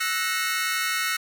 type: chord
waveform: sawtooth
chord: F# dominant seventh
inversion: third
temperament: equal with one note detuned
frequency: 1318.5 / 1480 / 1864.7 / 2174 Hz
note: E6 / F#6 / A#6 / C#7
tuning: 0 / 0 / 0 / -34 cents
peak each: -26 dBFS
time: 0-1.17 s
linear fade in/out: 10 ms
effects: none